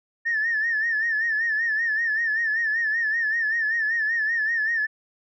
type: tone with vibrato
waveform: sine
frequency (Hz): 1790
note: A6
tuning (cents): +29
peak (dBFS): -20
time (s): 0.25-4.87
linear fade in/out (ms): 20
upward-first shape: sine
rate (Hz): 5.2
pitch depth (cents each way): 83
effects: tanh soft clip ceiling -16 dBFS